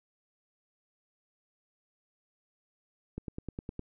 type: click train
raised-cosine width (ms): 3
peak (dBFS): -24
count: 7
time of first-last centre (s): 3.18-3.793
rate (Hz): 9.78
effects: none